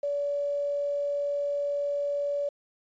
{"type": "tone with quantisation", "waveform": "sine", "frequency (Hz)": 573, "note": "D5", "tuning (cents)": -43, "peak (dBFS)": -26, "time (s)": [0.03, 2.49], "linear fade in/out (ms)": 5, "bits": 9, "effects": ["resampled to 16000 Hz"]}